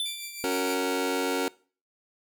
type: tone with exponential decay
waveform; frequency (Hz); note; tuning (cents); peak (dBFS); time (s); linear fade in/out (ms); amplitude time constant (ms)
square; 3520; A7; 0; -26; 0-0.56; 1; 120
type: tone with tremolo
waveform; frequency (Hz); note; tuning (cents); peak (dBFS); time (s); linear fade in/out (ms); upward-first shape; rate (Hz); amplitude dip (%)
10% pulse; 2349; D7; 0; -26; 0.05-0.75; 10; triangle; 6.4; 60
type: chord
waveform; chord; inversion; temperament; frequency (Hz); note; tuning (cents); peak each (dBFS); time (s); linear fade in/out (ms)
sawtooth; F# major; second; just; 277.5 / 370 / 462.5; C#4 / F#4 / A#4; +2 / 0 / -14; -26; 0.44-1.48; 0
effects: noise-tail reverb RT60 0.4 s tail -22 dB re dry